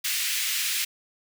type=high-pass noise; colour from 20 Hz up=pink; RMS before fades=-27 dBFS; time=0.04-0.85 s; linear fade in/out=10 ms; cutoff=2000 Hz; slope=24 dB/octave; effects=none